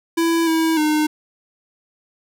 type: tone with pitch steps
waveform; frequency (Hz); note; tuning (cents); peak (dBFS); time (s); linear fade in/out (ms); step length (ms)
square; 332.3 / 323.9 / 305.1; E4 / E4 / D#4; +14 / -30 / -34; -16; 0.17-1.07; 10; 300
effects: none